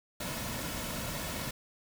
pink noise with comb filter, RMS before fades -37 dBFS, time 0.2-1.51 s, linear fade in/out 5 ms, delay 2.5 ms, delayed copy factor -0.5, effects none

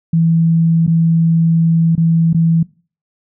sine tone with dropouts, 164.81 Hz, E3, in tune, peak -9 dBFS, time 0.13-2.63 s, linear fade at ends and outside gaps 5 ms, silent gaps 0.866-0.876 / 1.954-1.977 / 2.331-2.345 s, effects noise-tail reverb RT60 0.4 s tail -22 dB re dry

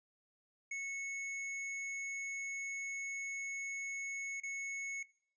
square tone with dropouts, 2201 Hz, C#7, 13 cents flat, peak -39 dBFS, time 0.71-5.03 s, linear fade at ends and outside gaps 5 ms, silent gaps 4.402-4.433 s, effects noise-tail reverb RT60 0.5 s tail -20 dB re dry + resampled to 16000 Hz

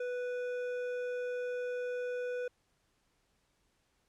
sine tone with hard clipping, 493.9 Hz, B4, in tune, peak -36 dBFS, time 0-2.48 s, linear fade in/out 5 ms, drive 9 dB, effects pink hiss -75 dBFS RMS until 4.08 s + low-pass 10000 Hz 12 dB/octave

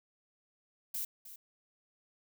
violet noise with echo, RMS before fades -37 dBFS, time 0.94-1.05 s, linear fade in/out 5 ms, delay 310 ms, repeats 1, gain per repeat -13 dB, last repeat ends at 1.36 s, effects none

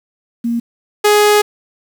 sine / sawtooth tone pair in turn, 234.2 / 417.3 Hz, A#3 / G#4, +8 / +8 cents, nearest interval minor seventh, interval 1000 cents, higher second, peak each -14 / -4 dBFS, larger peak second, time 0.44-0.6 / 1.04-1.42 s, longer second, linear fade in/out 10 ms, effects 7-bit

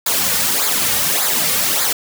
white noise with flanger, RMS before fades -17 dBFS, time 0.06-1.93 s, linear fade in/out 5 ms, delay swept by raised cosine 0.34 to 3.04 ms, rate 1.7 Hz, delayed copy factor -0.7, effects none

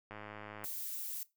click train, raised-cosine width 0.5 ms, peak -31 dBFS, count 57, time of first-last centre 0.11-0.643 s, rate 105 Hz
violet noise, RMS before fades -41 dBFS, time 0.64-1.23 s, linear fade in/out 0 ms
effects noise-tail reverb RT60 0.2 s tail -18 dB re dry

